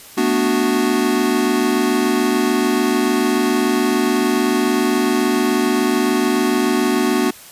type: chord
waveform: square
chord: B minor seventh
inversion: third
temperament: equal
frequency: 220 / 246.9 / 293.7 / 370 Hz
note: A3 / B3 / D4 / F#4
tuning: 0 / 0 / 0 / 0 cents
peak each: -24 / -20 / -21 / -20 dBFS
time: 0.17-7.31 s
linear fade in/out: 10 ms
effects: white hiss -40 dBFS RMS until 7.51 s + resampled to 32000 Hz